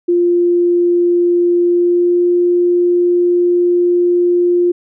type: tone with pitch glide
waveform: sine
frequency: 349.2 to 351.8 Hz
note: F4 to F4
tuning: 0 to +13 cents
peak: -9 dBFS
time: 0.08-4.72 s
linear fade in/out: 10 ms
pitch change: +13 cents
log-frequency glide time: 1.62-2.27 s
effects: none